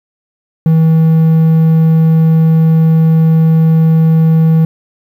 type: tone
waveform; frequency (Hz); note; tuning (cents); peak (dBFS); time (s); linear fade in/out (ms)
triangle; 161; E3; -41; -3; 0.66-4.65; 2
effects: 7-bit